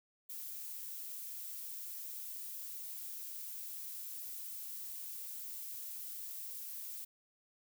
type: noise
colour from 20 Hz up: violet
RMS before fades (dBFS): -45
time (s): 0.29-7.05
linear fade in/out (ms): 10
effects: none